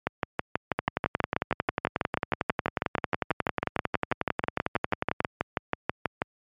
two click trains, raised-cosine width 0.5 ms, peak -9 / -9 dBFS, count 50 / 39, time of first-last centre 0.79-5.204 / 0.07-6.219 s, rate 11.1 / 6.18 Hz, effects high-pass 80 Hz 12 dB/octave + MP3 96 kbps

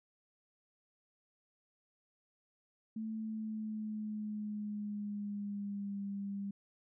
sine tone with pitch glide, 220 to 199.42 Hz, A3 to G3, 0 to +30 cents, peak -37 dBFS, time 2.96-6.51 s, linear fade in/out 5 ms, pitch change -170 cents, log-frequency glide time 3.15-6.04 s, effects none

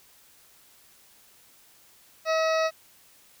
harmonic tone, 641 Hz, E5, 49 cents flat, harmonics 1 / 2 / 3 / 4 / 6 / 7 / 8 / 9, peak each -23 / -29 / -33 / -35 / -39 / -40 / -41 / -42 dBFS, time 2.25-2.71 s, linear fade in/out 50 ms, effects white hiss -57 dBFS RMS until 3.4 s

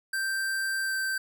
square tone with pitch glide, 1568 to 1557.2 Hz, G6 to G6, 0 to -12 cents, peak -28 dBFS, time 0.13-1.18 s, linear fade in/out 5 ms, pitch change -12 cents, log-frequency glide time 0.84-0.93 s, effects none

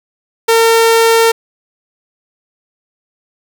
sawtooth tone, 455.5 Hz, A#4, 40 cents flat, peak -3 dBFS, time 0.48-1.32 s, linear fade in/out 10 ms, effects none

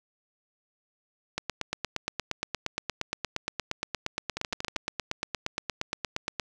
two click trains, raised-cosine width 0.2 ms, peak -12 / -15 dBFS, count 44 / 6, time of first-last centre 1.38-6.398 / 4.37-4.761 s, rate 8.57 / 12.8 Hz, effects none

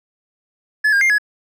triangle tone with pitch steps, 1716 / 1613 / 2113 / 1684 Hz, A6 / G6 / C7 / G#6, -44 / +49 / +16 / +24 cents, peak -10 dBFS, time 0.84-1.184 s, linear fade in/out 10 ms, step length 86 ms, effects none

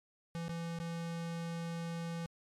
square tone with dropouts, 167.8 Hz, E3, 31 cents sharp, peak -38 dBFS, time 0.35-2.26 s, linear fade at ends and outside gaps 0 ms, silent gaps 0.482-0.493 / 0.788-0.8 s, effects low-pass 9000 Hz 12 dB/octave + MP3 96 kbps

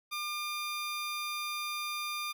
15% pulse tone, 1200 Hz, D6, 37 cents sharp, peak -28 dBFS, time 0.11-2.33 s, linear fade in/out 20 ms, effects none

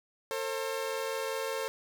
sawtooth tone pair together, 450.7 / 536 Hz, A4 / C5, +42 / +42 cents, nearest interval minor third, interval 300 cents, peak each -31 / -31 dBFS, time 0.31-1.68 s, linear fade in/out 0 ms, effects none

